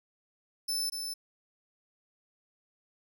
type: tone with echo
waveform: sawtooth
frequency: 5274 Hz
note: E8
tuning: in tune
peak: -27 dBFS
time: 0.68-0.9 s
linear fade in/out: 10 ms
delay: 240 ms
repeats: 1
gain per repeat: -5 dB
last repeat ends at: 1.14 s
effects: none